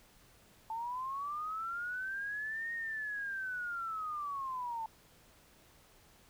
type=linear two-way sweep; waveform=sine; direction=up then down; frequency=880 to 1864.7 to 880 Hz; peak=-36 dBFS; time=0.7-4.86 s; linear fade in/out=2 ms; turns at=2.73 s; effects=pink hiss -63 dBFS RMS until 6.29 s